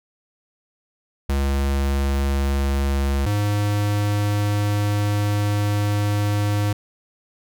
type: tone pair in turn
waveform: square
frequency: 69.1 / 103.27 Hz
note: C#2 / G#2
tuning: -5 / -9 cents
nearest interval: perfect fifth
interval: 696 cents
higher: second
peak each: -19 dBFS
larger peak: neither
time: 1.29-3.26 / 3.26-6.73 s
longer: second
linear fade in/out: 5 ms
effects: none